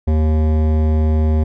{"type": "tone with hard clipping", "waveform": "sine", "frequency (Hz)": 77.78, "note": "D#2", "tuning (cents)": 0, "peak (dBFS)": -14, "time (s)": [0.07, 1.44], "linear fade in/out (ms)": 10, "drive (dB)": 15, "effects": []}